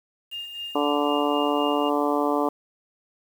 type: tone with tremolo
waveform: sine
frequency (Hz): 2817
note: F7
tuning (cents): +14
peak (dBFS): -30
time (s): 0.31-1.9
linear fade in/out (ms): 20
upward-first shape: sine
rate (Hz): 3.9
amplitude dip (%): 55
type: harmonic tone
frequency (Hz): 145.8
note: D3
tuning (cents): -12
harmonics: 2 / 3 / 4 / 5 / 6 / 7 / 8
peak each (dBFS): -25 / -27 / -28 / -29 / -30 / -30 / -31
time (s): 0.75-2.49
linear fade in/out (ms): 5
effects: 8-bit